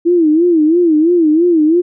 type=tone with vibrato; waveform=sine; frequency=327.9 Hz; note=E4; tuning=9 cents flat; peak=-7 dBFS; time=0.05-1.82 s; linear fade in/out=20 ms; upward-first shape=sine; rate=3 Hz; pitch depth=140 cents each way; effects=none